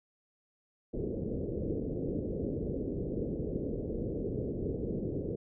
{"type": "low-pass noise", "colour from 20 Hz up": "white", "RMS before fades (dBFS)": -35, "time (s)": [0.93, 5.36], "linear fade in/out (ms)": 10, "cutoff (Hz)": 490, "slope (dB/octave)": 48, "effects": []}